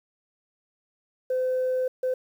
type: tone bursts at uneven times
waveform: sine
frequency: 512 Hz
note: C5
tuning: 38 cents flat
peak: -21 dBFS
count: 2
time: 1.3-1.88 / 2.03-2.14 s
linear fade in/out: 5 ms
effects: tanh soft clip ceiling -20 dBFS + 9-bit